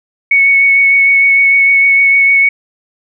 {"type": "tone with vibrato", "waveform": "sine", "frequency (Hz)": 2217, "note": "C#7", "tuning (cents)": 0, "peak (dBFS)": -5, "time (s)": [0.31, 2.49], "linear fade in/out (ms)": 5, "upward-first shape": "triangle", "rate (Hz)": 6.6, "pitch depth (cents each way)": 15, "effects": []}